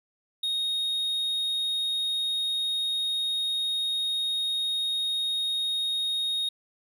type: tone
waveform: triangle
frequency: 3729 Hz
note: A#7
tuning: in tune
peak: -24 dBFS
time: 0.43-6.49 s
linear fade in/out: 5 ms
effects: none